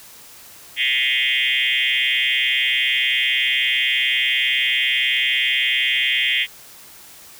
sine tone with frequency modulation, 2637 Hz, E7, in tune, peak -16 dBFS, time 0.76-6.47 s, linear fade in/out 50 ms, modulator 130 Hz, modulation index 5.6, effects white hiss -43 dBFS RMS until 7.39 s

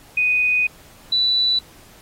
sine tone pair in turn, 2489 / 3965 Hz, D#7 / B7, 0 / +6 cents, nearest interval minor sixth, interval 806 cents, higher second, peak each -15 dBFS, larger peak neither, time 0.17-0.67 / 1.12-1.59 s, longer first, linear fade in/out 5 ms, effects pink hiss -48 dBFS RMS until 2.01 s + AAC 48 kbps

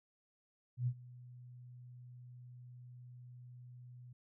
sine tone with ADSR envelope, 123.47 Hz, B2, in tune, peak -30 dBFS, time 0.77-4.13 s, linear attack 100 ms, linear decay 64 ms, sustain -21 dB, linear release 6 ms, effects none

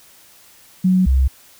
sine tone pair in turn, 185 / 65.75 Hz, F#3 / C2, 0 / +9 cents, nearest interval octave + tritone, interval 1791 cents, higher first, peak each -11 dBFS, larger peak neither, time 0.84-1.06 / 1.06-1.28 s, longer neither, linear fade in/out 10 ms, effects white hiss -48 dBFS RMS until 1.59 s

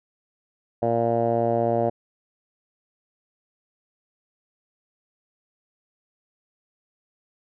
10% pulse tone with low-pass filter, 116.54 Hz, A#2, in tune, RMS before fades -22 dBFS, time 0.82-1.9 s, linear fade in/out 10 ms, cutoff 660 Hz, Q 3.8, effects none

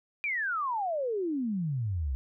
sine exponential sweep, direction down, 2434 to 62.2 Hz, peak -28 dBFS, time 0.24-2.15 s, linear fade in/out 0 ms, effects none

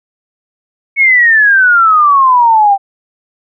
sine exponential sweep, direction down, 2226 to 776 Hz, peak -4 dBFS, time 0.96-2.78 s, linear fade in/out 50 ms, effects none

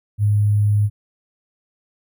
sine tone with sample-and-hold, 103.83 Hz, G#2, in tune, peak -13 dBFS, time 0.18-0.9 s, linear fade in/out 50 ms, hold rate 11025 Hz, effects none

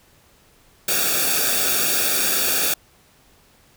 white noise with comb filter, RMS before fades -20 dBFS, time 0.88-2.74 s, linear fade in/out 5 ms, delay 0.98 ms, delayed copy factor -0.8, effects pink hiss -55 dBFS RMS until 3.76 s

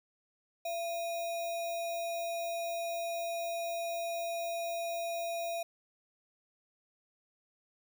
sine tone with sample-and-hold, 677 Hz, E5, 46 cents sharp, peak -33 dBFS, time 0.65-5.63 s, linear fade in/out 5 ms, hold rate 3150 Hz, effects none

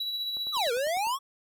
triangle tone with tremolo, 3919 Hz, B7, 14 cents flat, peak -27 dBFS, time 0-0.7 s, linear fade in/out 5 ms, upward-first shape sine, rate 15 Hz, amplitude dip 35%
click train, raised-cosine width 1 ms, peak -34 dBFS, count 8, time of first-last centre 0.37-1.07 s, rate 10 Hz
square exponential two-way sweep, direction down then up, 1318.5 to 457 to 1146 Hz, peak -27 dBFS, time 0.52-1.19 s, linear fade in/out 50 ms, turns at 0.72 s
effects none

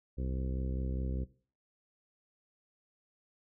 harmonic tone, 64.9 Hz, C2, 13 cents flat, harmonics 1 / 2 / 3 / 4 / 5 / 6 / 7 / 8, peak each -34 / -40 / -44 / -46 / -48 / -50 / -51 / -52 dBFS, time 0.17-1.25 s, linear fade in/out 20 ms, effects noise-tail reverb RT60 0.4 s tail -17 dB re dry

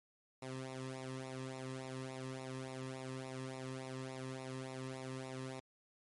sawtooth tone with flanger, 130.81 Hz, C3, in tune, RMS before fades -45 dBFS, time 0.42-5.6 s, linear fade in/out 5 ms, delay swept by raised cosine 0.63 to 1.39 ms, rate 3.5 Hz, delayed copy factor -0.85, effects MP3 48 kbps

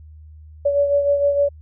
sine beating tone pair, 569 / 575.5 Hz, C#5 / D5, +45 / -35 cents, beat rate 6.5 Hz, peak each -15 / -24 dBFS, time 0.65-1.49 s, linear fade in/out 10 ms, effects added 77 Hz sine -39 dBFS peak until 1.61 s

